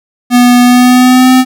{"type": "tone with pitch glide", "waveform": "square", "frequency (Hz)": [245.1, 256.7], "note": ["B3", "C4"], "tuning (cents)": [-13, -33], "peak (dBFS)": -3, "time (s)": [0.3, 1.45], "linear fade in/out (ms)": 50, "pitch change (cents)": 80, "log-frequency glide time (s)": [0.62, 1.32], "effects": []}